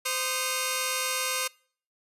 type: tone cluster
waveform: 10% pulse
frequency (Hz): 517 / 1232 / 2168 / 2811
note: C5 / D#6 / C#7 / F7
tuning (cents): -21 / -17 / -39 / +11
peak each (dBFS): -24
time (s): 0.05-1.48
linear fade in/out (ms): 10
effects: noise-tail reverb RT60 0.5 s tail -25 dB re dry + resampled to 32000 Hz